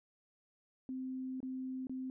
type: tone with dropouts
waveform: sine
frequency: 259.5 Hz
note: C4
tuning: 14 cents flat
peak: -38 dBFS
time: 0.89-2.1 s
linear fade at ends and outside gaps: 1 ms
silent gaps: 1.404-1.429 / 1.87-1.895 s
effects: none